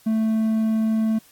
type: tone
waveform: triangle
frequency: 220.7 Hz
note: A3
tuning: 5 cents sharp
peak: -16 dBFS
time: 0.06-1.19 s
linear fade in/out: 10 ms
effects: white hiss -54 dBFS RMS until 1.31 s + AAC 64 kbps